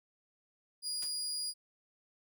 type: tone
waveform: 30% pulse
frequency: 4874 Hz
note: D#8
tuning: 37 cents flat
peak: -32 dBFS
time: 0.82-1.54 s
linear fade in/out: 50 ms
type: noise with exponential decay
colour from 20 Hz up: white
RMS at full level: -42 dBFS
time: 1.02-1.14 s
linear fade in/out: 5 ms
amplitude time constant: 26 ms
effects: none